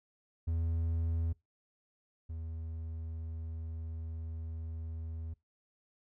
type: tone pair in turn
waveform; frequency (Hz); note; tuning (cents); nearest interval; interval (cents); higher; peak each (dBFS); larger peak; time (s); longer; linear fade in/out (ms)
triangle; 82.41 / 81.04; E2 / E2; 0 / -29; unison; 29; first; -28 / -36; first; 0.47-1.33 / 2.29-5.34; second; 10
effects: noise-tail reverb RT60 0.2 s tail -23 dB re dry